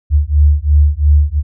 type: beating tone pair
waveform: sine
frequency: 72.4 / 75.3 Hz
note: D2 / D2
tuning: -24 / +44 cents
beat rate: 2.9 Hz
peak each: -10 dBFS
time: 0.1-1.43 s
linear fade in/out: 50 ms
effects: none